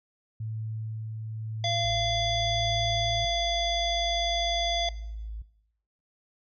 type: tone with tremolo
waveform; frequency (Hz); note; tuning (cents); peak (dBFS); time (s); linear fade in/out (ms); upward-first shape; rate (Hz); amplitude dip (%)
sine; 110; A2; 0; -30; 0.4-3.25; 5; sine; 0.94; 25
type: harmonic tone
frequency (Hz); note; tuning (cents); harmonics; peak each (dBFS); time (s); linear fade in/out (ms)
686; F5; -31; 1 / 3 / 5 / 7 / 9; -29 / -35 / -29 / -37 / -41; 1.64-4.89; 2
type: tone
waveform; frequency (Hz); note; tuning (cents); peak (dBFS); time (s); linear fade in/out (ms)
sine; 54; A1; -32; -34; 1.84-5.42; 5
effects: noise-tail reverb RT60 0.8 s tail -19 dB re dry